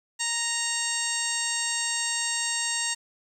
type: harmonic tone with a mistuned harmonic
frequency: 932.3 Hz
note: A#5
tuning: in tune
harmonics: 1 / 2 / 3 / 4 / 5 / 6 / 7 / 8 / 9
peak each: -38 / -33 / -35 / -36 / -36 / -36 / -37 / -32 / -32 dBFS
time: 0.19-2.95 s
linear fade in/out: 20 ms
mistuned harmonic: 5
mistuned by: -59 cents
effects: 9-bit